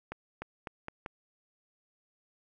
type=accelerating click train; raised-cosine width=0.5 ms; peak=-23 dBFS; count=5; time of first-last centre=0.12-1.061 s; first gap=300 ms; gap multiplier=0.84; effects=none